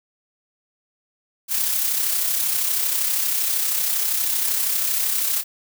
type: noise with amplitude modulation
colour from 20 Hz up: blue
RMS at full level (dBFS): -20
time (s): 1.48-5.44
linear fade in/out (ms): 50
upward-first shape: sine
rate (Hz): 32.7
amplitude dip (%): 40
effects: none